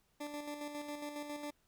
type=tone with tremolo; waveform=20% pulse; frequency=293.7 Hz; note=D4; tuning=in tune; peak=-35 dBFS; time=0.2-1.51 s; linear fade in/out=10 ms; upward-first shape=square; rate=7.3 Hz; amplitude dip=45%; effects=pink hiss -75 dBFS RMS until 1.67 s